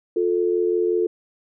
sine tone pair together, 354.4 / 440 Hz, F4 / A4, +25 / 0 cents, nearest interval major third, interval 375 cents, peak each -20 / -21 dBFS, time 0.16-1.07 s, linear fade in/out 5 ms, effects none

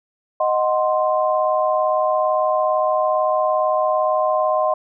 sine chord, C diminished, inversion first, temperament equal, 622.3 / 740 / 1046.5 Hz, Eb5 / Gb5 / C6, 0 / 0 / 0 cents, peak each -18 / -22 / -21 dBFS, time 0.4-4.74 s, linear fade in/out 5 ms, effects none

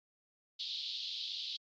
pink band-pass noise, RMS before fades -41 dBFS, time 0.59-1.57 s, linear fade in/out 10 ms, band 3300 to 4500 Hz, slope 48 dB/octave, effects Opus 48 kbps

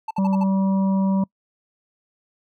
triangle tone bursts, 881 Hz, A5, 2 cents sharp, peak -22 dBFS, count 5, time 0.08-0.436 s, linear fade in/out 5 ms, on 28 ms, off 54 ms
harmonic tone, 193 Hz, G3, 27 cents flat, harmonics 1 / 3 / 5 / 6, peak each -17 / -31 / -31 / -45 dBFS, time 0.18-1.24 s, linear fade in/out 5 ms
effects noise-tail reverb RT60 0.1 s tail -26 dB re dry

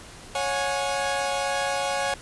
sawtooth chord, C# suspended fourth, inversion none, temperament equal with one note detuned, 554.4 / 726 / 830.6 Hz, C#5 / F#5 / G#5, 0 / -33 / 0 cents, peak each -24 / -26 / -25 dBFS, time 0.35-2.14 s, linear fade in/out 2 ms, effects pink hiss -44 dBFS RMS until 2.21 s + resampled to 24000 Hz

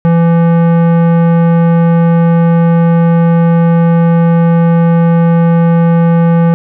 sine tone with tanh clipping, 168 Hz, E3, 33 cents sharp, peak -7 dBFS, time 0.05-6.54 s, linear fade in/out 0 ms, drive 16 dB, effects none

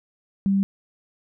sine tone, 196 Hz, G3, in tune, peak -17 dBFS, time 0.46-0.63 s, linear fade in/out 0 ms, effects none

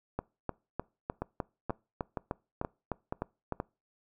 two click trains, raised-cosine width 1 ms, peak -19 / -18 dBFS, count 6 / 12, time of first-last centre 1.22-3.601 / 0.19-3.523 s, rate 2.1 / 3.3 Hz, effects noise-tail reverb RT60 0.3 s tail -24 dB re dry

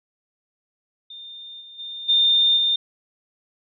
sine tone with level steps, 3618 Hz, A7, 48 cents sharp, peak -36 / -40 / -31 / -14 / -17 dBFS, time 1.1-2.76 s, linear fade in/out 5 ms, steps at 1.6 / 1.78 / 2.08 / 2.56 s, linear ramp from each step 20 ms, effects none

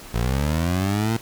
20% pulse linear sweep, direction up, 55.1 to 115.6 Hz, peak -15 dBFS, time 0.14-1.17 s, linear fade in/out 5 ms, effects pink hiss -41 dBFS RMS until 1.21 s

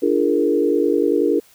sine chord, Bb dominant seventh, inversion first, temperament equal with one note detuned, 293.7 / 343.6 / 415.3 / 466.2 Hz, D4 / F4 / Ab4 / Bb4, 0 / -28 / 0 / 0 cents, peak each -20 dBFS, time 0.02-1.4 s, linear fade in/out 10 ms, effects white hiss -52 dBFS RMS until 1.54 s

